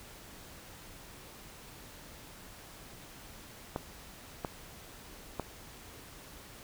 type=clicks; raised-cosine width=1 ms; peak=-19 dBFS; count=3; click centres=3.761 / 4.448 / 5.397 s; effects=pink hiss -51 dBFS RMS until 6.63 s